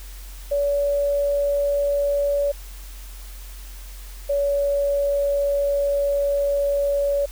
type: tone pair in turn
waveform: sine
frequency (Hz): 570 / 566.4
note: C#5 / C#5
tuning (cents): +48 / +37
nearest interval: unison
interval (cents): 11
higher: first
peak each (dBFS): -18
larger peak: neither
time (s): 0.51-2.52 / 4.29-7.26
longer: second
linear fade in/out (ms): 10
effects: added 45 Hz sine -35 dBFS peak until 7.31 s + white hiss -45 dBFS RMS until 7.31 s